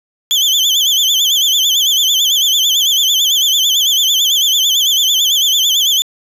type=tone with vibrato; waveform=35% pulse; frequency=3271 Hz; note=G#7; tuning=27 cents flat; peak=-8 dBFS; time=0.31-6.02 s; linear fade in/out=0 ms; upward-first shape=sine; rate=9 Hz; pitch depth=140 cents each way; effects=resampled to 32000 Hz + 7-bit